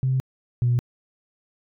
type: tone pair in turn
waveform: sine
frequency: 130.81 / 121.52 Hz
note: C3 / B2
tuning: 0 / -28 cents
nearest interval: minor second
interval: 128 cents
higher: first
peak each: -18 / -16 dBFS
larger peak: second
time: 0.03-0.2 / 0.62-0.79 s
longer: neither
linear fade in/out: 0 ms
effects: tanh soft clip ceiling -13 dBFS